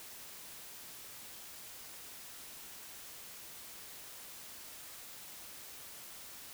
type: silence
effects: white hiss -50 dBFS RMS until 6.53 s